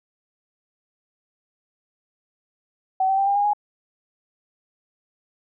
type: tone with pitch steps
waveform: sine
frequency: 759 / 772.7 / 786.7 / 800.9 / 815.4 / 830.1 Hz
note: F#5 / G5 / G5 / G5 / G#5 / G#5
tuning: +44 / -25 / +6 / +37 / -32 / -1 cents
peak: -17 dBFS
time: 3-3.534 s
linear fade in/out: 5 ms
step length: 89 ms
effects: none